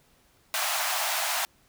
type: high-pass noise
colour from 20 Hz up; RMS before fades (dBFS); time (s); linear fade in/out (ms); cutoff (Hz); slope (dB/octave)
pink; -28; 0.54-1.45; 0; 620; 96
effects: pink hiss -63 dBFS RMS until 1.68 s